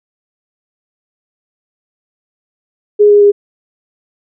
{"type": "tone with pitch steps", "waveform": "sine", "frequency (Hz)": [415.3, 411.5, 407.7], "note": ["G#4", "G#4", "G#4"], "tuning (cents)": [0, -16, -32], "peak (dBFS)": -3, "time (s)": [2.99, 3.32], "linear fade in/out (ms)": 20, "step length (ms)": 110, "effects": []}